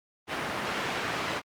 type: band-pass noise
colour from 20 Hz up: white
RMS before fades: -32 dBFS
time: 0.27-1.42 s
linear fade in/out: 50 ms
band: 100 to 2100 Hz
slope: 12 dB/octave
effects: Opus 32 kbps